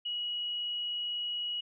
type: tone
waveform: sine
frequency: 2911 Hz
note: F#7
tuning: 29 cents flat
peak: -32 dBFS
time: 0.05-1.61 s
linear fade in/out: 10 ms
effects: none